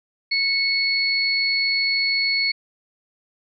sine tone pair together, 2206 / 4387 Hz, C#7 / C#8, -9 / -19 cents, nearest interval octave, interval 1190 cents, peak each -21 dBFS, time 0.31-2.52 s, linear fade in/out 10 ms, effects none

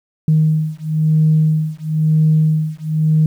sine beating tone pair, 155.56 / 156.56 Hz, D#3 / D#3, 0 / +11 cents, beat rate 1 Hz, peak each -14 dBFS, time 0.28-3.26 s, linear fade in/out 2 ms, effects tanh soft clip ceiling -4 dBFS + 8-bit

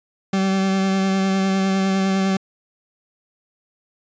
40% pulse tone with vibrato, 192.3 Hz, G3, 33 cents flat, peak -16 dBFS, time 0.33-2.37 s, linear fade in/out 5 ms, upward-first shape sine, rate 9.9 Hz, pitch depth 16 cents each way, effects resampled to 16000 Hz

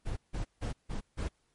brown noise bursts, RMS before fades -34 dBFS, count 5, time 0.05-1.29 s, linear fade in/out 20 ms, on 120 ms, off 160 ms, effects pink hiss -74 dBFS RMS until 1.54 s + MP3 48 kbps

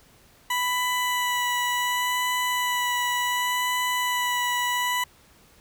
20% pulse tone with vibrato, 987.8 Hz, B5, in tune, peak -18 dBFS, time 0.5-5.04 s, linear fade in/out 5 ms, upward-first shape sine, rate 0.68 Hz, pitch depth 13 cents each way, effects pink hiss -56 dBFS RMS until 5.6 s

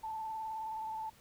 sine tone with vibrato, 880 Hz, A5, in tune, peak -37 dBFS, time 0.03-1.1 s, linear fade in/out 10 ms, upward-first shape square, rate 19 Hz, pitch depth 21 cents each way, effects pink hiss -62 dBFS RMS until 1.2 s

